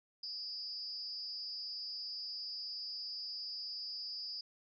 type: tone with amplitude modulation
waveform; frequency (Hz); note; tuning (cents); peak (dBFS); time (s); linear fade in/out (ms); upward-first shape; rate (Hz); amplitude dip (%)
sine; 4935; D#8; -15; -36; 0.23-4.41; 5; sine; 283; 100
effects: none